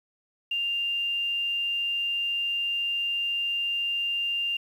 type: tone with quantisation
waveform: sine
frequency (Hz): 2794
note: F7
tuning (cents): 0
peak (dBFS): -25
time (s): 0.51-4.57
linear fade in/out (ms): 5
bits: 9
effects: none